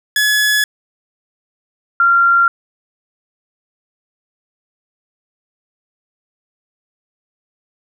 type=tone pair in turn; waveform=sawtooth / sine; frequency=1700 / 1381.8 Hz; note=G#6 / F6; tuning=+40 / -19 cents; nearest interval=major third; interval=359 cents; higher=first; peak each=-8 dBFS; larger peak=neither; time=0.16-0.64 / 2-2.48 s; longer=neither; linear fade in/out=2 ms; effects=none